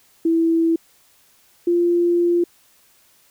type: tone pair in turn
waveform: sine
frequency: 329.6 / 346.4 Hz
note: E4 / F4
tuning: 0 / -14 cents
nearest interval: minor second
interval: 86 cents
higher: second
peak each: -14 dBFS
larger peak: neither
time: 0.25-0.76 / 1.67-2.44 s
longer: second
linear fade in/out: 5 ms
effects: white hiss -56 dBFS RMS until 3.3 s